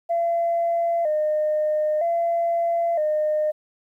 sine tone with vibrato, 644 Hz, E5, 41 cents flat, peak -18 dBFS, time 0.09-3.52 s, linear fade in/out 20 ms, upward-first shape square, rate 0.52 Hz, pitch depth 93 cents each way, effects tanh soft clip ceiling -15 dBFS + 10-bit

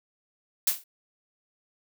blue noise with exponential decay, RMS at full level -18 dBFS, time 0.67-0.84 s, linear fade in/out 5 ms, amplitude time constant 36 ms, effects none

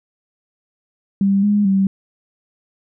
sine tone with pitch steps, 197 / 206.2 / 193.9 Hz, G3 / G#3 / G3, +9 / -12 / -19 cents, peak -12 dBFS, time 1.21-1.87 s, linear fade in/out 2 ms, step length 220 ms, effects none

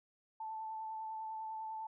sine tone with vibrato, 880 Hz, A5, in tune, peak -40 dBFS, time 0.4-1.87 s, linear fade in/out 5 ms, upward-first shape sine, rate 10 Hz, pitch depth 15 cents each way, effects none

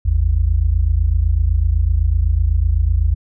sine tone pair together, 53.15 / 81.1 Hz, G#1 / E2, +41 / -28 cents, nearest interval perfect fifth, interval 731 cents, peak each -15 dBFS, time 0.05-3.15 s, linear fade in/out 10 ms, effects none

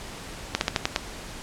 slowing click train, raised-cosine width 0.2 ms, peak -4 dBFS, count 6, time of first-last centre 0.55-0.961 s, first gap 61 ms, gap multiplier 1.15, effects pink hiss -39 dBFS RMS until 1.42 s + low-pass 9000 Hz 12 dB/octave

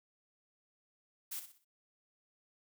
blue noise with echo, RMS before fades -41 dBFS, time 1.31-1.4 s, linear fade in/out 10 ms, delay 62 ms, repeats 4, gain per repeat -9 dB, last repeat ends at 1.648 s, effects none

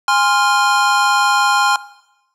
square chord, F minor, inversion first, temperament equal with one note detuned, 821.1 / 1046.5 / 1396.9 Hz, Ab5 / C6 / F6, -20 / 0 / 0 cents, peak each -17 dBFS, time 0.08-1.76 s, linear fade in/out 2 ms, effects noise-tail reverb RT60 0.9 s tail -18 dB re dry + low-pass 8000 Hz 12 dB/octave

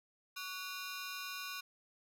15% pulse ring-modulated tone, 1300 Hz, E6, 24 cents flat, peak -32 dBFS, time 0.36-1.61 s, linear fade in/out 10 ms, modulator 174 Hz, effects none

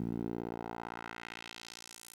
10% pulse tone with band-pass filter sweep, 57.6 Hz, A#1, 20 cents flat, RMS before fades -42 dBFS, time 0-2.15 s, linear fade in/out 0 ms, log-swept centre 200 to 11000 Hz, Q 1.3, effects 11-bit

